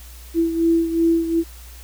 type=beating tone pair; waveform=sine; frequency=331.3 / 334 Hz; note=E4 / E4; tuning=+9 / +23 cents; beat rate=2.7 Hz; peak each=-16 / -22 dBFS; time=0.34-1.44 s; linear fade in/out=50 ms; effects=added 60 Hz sine -38 dBFS peak until 1.83 s + white hiss -45 dBFS RMS until 1.83 s